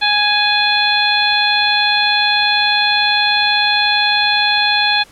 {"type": "harmonic tone with a mistuned harmonic", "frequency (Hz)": 830.6, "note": "G#5", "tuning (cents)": 0, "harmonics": [1, 2, 3, 4, 5], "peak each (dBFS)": [-18, -18, -18, -18, -18], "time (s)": [0.01, 5.04], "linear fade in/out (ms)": 20, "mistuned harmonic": 4, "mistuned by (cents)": 54, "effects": ["pink hiss -45 dBFS RMS until 5.11 s", "low-pass 11000 Hz 12 dB/octave"]}